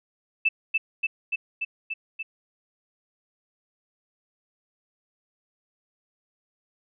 sine tone with echo, 2639 Hz, E7, 1 cent sharp, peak -17 dBFS, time 0.45-0.49 s, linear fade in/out 10 ms, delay 290 ms, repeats 6, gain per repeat -2 dB, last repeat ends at 2.23 s, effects none

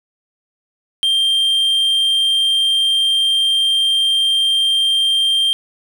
triangle tone, 3175 Hz, G7, 21 cents sharp, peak -11 dBFS, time 1.03-5.53 s, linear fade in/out 0 ms, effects none

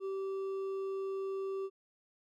triangle tone with hard clipping, 387.4 Hz, G4, 20 cents flat, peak -36 dBFS, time 0-1.7 s, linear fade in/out 50 ms, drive 8 dB, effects none

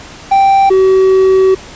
triangle tone pair in turn, 783 / 379.7 Hz, G5 / F#4, -2 / +45 cents, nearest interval octave + minor second, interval 1253 cents, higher first, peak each -3 dBFS, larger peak neither, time 0.31-0.7 / 0.7-1.55 s, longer second, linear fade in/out 10 ms, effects pink hiss -32 dBFS RMS until 1.75 s + resampled to 16000 Hz

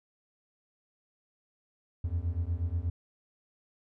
triangle beating tone pair, 81.3 / 89.6 Hz, E2 / F2, -23 / +45 cents, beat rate 8.3 Hz, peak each -30 dBFS, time 2.04-2.9 s, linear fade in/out 5 ms, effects none

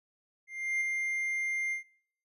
triangle tone with ADSR envelope, 2100 Hz, C7, 6 cents sharp, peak -25 dBFS, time 0.47-1.84 s, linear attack 340 ms, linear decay 9 ms, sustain -3 dB, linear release 120 ms, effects noise-tail reverb RT60 0.6 s tail -21 dB re dry + resampled to 32000 Hz

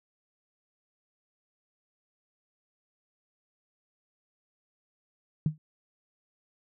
sine tone with exponential decay, 154.3 Hz, D#3, 14 cents flat, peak -19 dBFS, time 5.46-5.58 s, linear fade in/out 2 ms, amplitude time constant 24 ms, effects none

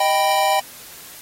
square chord, Eb augmented, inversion none, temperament equal, 622.3 / 784 / 987.8 Hz, Eb5 / G5 / B5, 0 / 0 / 0 cents, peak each -22 / -18 / -23 dBFS, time 0-0.6 s, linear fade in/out 5 ms, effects white hiss -40 dBFS RMS until 1.21 s + AAC 48 kbps

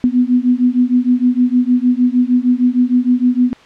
sine beating tone pair, 245 / 251.5 Hz, B3 / B3, -14 / +32 cents, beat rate 6.5 Hz, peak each -13 dBFS, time 0.04-3.53 s, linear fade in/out 0 ms, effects white hiss -43 dBFS RMS until 3.65 s + low-pass 3000 Hz 12 dB/octave

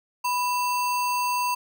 sine tone with sample-and-hold, 987.8 Hz, B5, in tune, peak -22 dBFS, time 0.24-1.55 s, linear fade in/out 10 ms, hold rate 3675 Hz, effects none

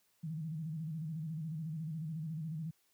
sine tone with vibrato, 158.2 Hz, D#3, 29 cents sharp, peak -37 dBFS, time 0.23-2.71 s, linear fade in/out 10 ms, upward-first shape square, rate 14 Hz, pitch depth 78 cents each way, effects white hiss -74 dBFS RMS until 2.93 s + high-pass 60 Hz 12 dB/octave

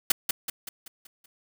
white noise with echo, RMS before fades -19 dBFS, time 0.1-0.12 s, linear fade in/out 5 ms, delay 190 ms, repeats 6, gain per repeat -6 dB, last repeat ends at 1.26 s, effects none

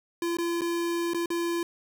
square tone with dropouts, 341 Hz, F4, 41 cents flat, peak -27 dBFS, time 0.22-1.63 s, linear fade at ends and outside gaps 2 ms, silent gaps 0.37-0.385 / 0.61-0.617 / 1.135-1.145 / 1.259-1.303 s, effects 9-bit

